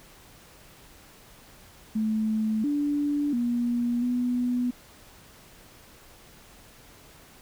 sine tone with pitch steps, 217.9 / 290.5 / 239.7 / 246.1 Hz, A3 / D4 / A#3 / B3, -17 / -19 / +48 / -6 cents, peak -23 dBFS, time 1.95-4.71 s, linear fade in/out 10 ms, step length 690 ms, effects pink hiss -52 dBFS RMS until 7.41 s

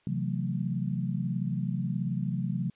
sine chord, F# half-diminished seventh, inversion second, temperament just, 133.2 / 166.5 / 185 / 222 Hz, C3 / E3 / F#3 / A3, +31 / +18 / 0 / +16 cents, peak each -32 / -34 / -32 / -37 dBFS, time 0.07-2.7 s, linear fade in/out 2 ms, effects white hiss -67 dBFS RMS until 2.75 s + resampled to 8000 Hz

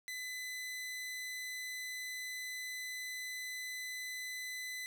sawtooth tone, 2009 Hz, B6, 29 cents sharp, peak -37 dBFS, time 0.08-4.86 s, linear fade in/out 0 ms, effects none

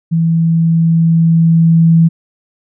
sine tone with level ramp, 164.81 Hz, E3, in tune, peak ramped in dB -9 to -4 dBFS, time 0.11-2.09 s, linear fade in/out 20 ms, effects none

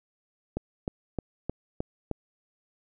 click train, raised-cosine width 2 ms, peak -16 dBFS, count 6, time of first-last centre 0.57-2.113 s, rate 3.24 Hz, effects none

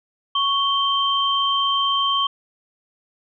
sine tone pair together, 1108.7 / 3136 Hz, C#6 / G7, 0 / 0 cents, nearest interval octave + tritone, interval 1800 cents, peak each -20 dBFS, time 0.35-2.27 s, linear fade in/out 5 ms, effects none

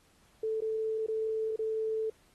sine tone with dropouts, 440 Hz, A4, in tune, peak -29 dBFS, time 0.43-2.1 s, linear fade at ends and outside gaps 5 ms, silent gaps 0.606-0.619 / 1.064-1.083 / 1.561-1.59 s, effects pink hiss -66 dBFS RMS until 2.34 s + AAC 32 kbps

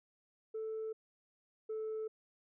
sine tone pair in turn, 440 / 437 Hz, A4 / A4, 0 / -12 cents, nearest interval unison, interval 12 cents, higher first, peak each -36 / -35 dBFS, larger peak second, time 0.54-0.93 / 1.69-2.08 s, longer neither, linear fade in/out 10 ms, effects tanh soft clip ceiling -35 dBFS

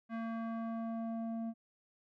square tone with low-pass filter sweep, 227.4 Hz, A#3, 43 cents flat, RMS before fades -39 dBFS, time 0.09-1.54 s, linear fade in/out 50 ms, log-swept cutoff 1700 to 510 Hz, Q 1.4, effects none

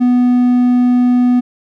triangle tone, 246.9 Hz, B3, in tune, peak -6 dBFS, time 0-1.41 s, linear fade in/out 20 ms, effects none

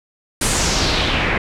pink noise with low-pass filter sweep, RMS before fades -18 dBFS, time 0.41-1.38 s, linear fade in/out 5 ms, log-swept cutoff 10000 to 2000 Hz, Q 2.4, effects none

